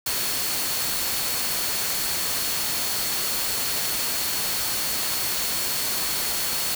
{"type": "tone in noise", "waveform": "sine", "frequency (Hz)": 4380, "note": "C#8", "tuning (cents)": -22, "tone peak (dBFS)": -33, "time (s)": [0.06, 6.75], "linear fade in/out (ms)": 5, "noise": "white", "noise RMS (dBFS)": -26, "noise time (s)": [0.06, 6.75], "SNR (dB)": -10, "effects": []}